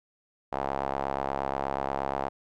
sawtooth tone with band-pass filter, 68.4 Hz, C#2, 23 cents flat, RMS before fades -31 dBFS, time 0.52-2.29 s, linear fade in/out 10 ms, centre 790 Hz, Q 2.5, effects none

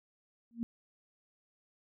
sine tone with exponential growth, 233.1 Hz, A#3, in tune, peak -28 dBFS, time 0.51-0.63 s, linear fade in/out 0 ms, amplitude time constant 26 ms, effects none

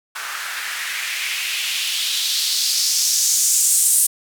blue noise with band-pass filter sweep, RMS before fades -20 dBFS, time 0.15-4.07 s, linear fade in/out 10 ms, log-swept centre 1300 to 9200 Hz, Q 2.4, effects none

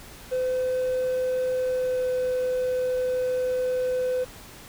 triangle tone with pitch glide, 510 to 505.9 Hz, C5 to B4, -44 to +42 cents, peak -20 dBFS, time 0.31-4.25 s, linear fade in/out 20 ms, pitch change -14 cents, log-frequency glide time 1.57-2.12 s, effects tanh soft clip ceiling -17 dBFS + pink hiss -45 dBFS RMS until 4.68 s

